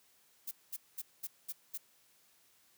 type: noise bursts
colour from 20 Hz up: violet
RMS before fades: -40 dBFS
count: 6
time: 0.47-1.778 s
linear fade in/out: 10 ms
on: 43 ms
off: 210 ms
effects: white hiss -68 dBFS RMS until 2.77 s + high-pass 80 Hz 12 dB/octave